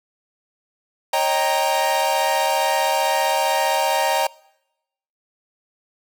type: chord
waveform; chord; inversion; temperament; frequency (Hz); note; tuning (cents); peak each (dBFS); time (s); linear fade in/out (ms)
45% pulse; Eb dominant seventh; third; equal with one note detuned; 547 / 622.3 / 784 / 932.3; Db5 / Eb5 / G5 / Bb5; -23 / 0 / 0 / 0; -25 / -24 / -23 / -21; 1.13-4.27; 5
effects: noise-tail reverb RT60 0.9 s tail -24 dB re dry